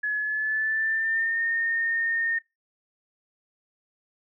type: tone with pitch glide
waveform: sine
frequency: 1700 to 1832.6 Hz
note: G#6 to A#6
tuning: +40 to -30 cents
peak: -23 dBFS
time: 0.03-2.39 s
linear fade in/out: 10 ms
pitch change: +130 cents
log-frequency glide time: 0.16-1.41 s
effects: noise-tail reverb RT60 0.2 s tail -19 dB re dry